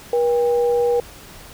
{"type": "tone pair together", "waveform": "sine", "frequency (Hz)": [480.1, 800.3], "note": ["B4", "G5"], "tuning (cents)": [-49, 36], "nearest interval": "major sixth", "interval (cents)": 885, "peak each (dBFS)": [-15, -26], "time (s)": [0.13, 1], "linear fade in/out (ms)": 2, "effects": ["pink hiss -41 dBFS RMS until 1.53 s"]}